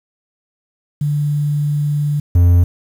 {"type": "tone pair in turn", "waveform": ["sine", "triangle"], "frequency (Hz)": [146.9, 87.35], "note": ["D3", "F2"], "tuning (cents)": [1, 1], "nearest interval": "major sixth", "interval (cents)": 900, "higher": "first", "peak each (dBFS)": [-14, -5], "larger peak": "second", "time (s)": [[1.01, 2.2], [2.35, 2.64]], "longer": "first", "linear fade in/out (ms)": 5, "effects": ["7-bit"]}